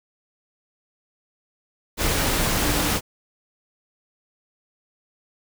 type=tone in noise; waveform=sine; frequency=296.8 Hz; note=D4; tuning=18 cents sharp; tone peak=-28 dBFS; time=2.62-2.91 s; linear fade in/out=50 ms; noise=pink; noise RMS=-22 dBFS; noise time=1.97-3.01 s; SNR=-9 dB; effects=none